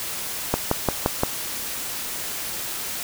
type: click train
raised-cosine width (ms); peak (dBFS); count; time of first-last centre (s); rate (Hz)
1; -4; 5; 0.54-1.234; 5.76
effects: white hiss -30 dBFS RMS until 3.03 s